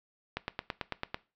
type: click train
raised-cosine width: 0.3 ms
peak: -16 dBFS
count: 8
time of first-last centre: 0.37-1.144 s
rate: 9.04 Hz
effects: noise-tail reverb RT60 0.3 s tail -19 dB re dry + low-pass 5000 Hz 12 dB/octave